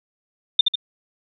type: tone with echo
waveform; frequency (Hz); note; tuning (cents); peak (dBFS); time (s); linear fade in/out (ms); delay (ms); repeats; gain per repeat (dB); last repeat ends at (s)
sine; 3607; A7; +42; -8; 0.59-0.61; 5; 73; 2; -5; 0.756
effects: none